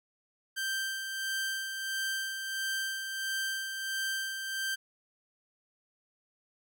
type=tone with tremolo; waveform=sawtooth; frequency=1568 Hz; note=G6; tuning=in tune; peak=-27 dBFS; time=0.56-4.76 s; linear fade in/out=20 ms; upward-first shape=sine; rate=1.5 Hz; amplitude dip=45%; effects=none